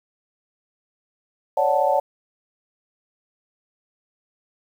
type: chord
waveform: sine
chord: D major seventh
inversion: third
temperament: equal with one note detuned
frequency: 551.2 / 587.3 / 740 / 880 Hz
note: C#5 / D5 / F#5 / A5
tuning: -10 / 0 / 0 / 0 cents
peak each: -22 dBFS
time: 1.57-2 s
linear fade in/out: 5 ms
effects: 8-bit